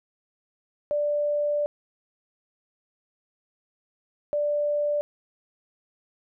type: tone bursts at uneven times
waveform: sine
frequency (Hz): 588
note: D5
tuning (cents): +2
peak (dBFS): -22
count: 2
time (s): 0.91-1.66 / 4.33-5.01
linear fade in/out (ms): 0
effects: none